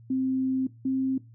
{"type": "tone pair in turn", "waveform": "sine", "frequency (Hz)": [261.6, 264], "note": ["C4", "C4"], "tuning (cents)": [0, 16], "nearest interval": "unison", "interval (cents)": 16, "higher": "second", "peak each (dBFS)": -23, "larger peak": "neither", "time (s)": [[0.1, 0.67], [0.85, 1.18]], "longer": "first", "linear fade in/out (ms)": 5, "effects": ["noise-tail reverb RT60 0.2 s tail -17 dB re dry", "added 115 Hz sine -48 dBFS peak until 1.34 s"]}